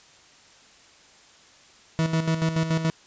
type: tone with tremolo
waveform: 40% pulse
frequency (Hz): 161.8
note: E3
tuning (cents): -32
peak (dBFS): -19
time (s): 1.99-2.9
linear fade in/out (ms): 0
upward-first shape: square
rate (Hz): 7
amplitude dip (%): 60
effects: white hiss -53 dBFS RMS until 3.06 s + resampled to 16000 Hz